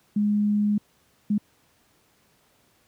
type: tone bursts at uneven times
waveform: sine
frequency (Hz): 207.7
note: G#3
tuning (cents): 0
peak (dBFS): -19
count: 2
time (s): 0.16-0.78 / 1.3-1.38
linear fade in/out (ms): 5
effects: pink hiss -63 dBFS RMS until 2.87 s + high-pass 80 Hz 12 dB/octave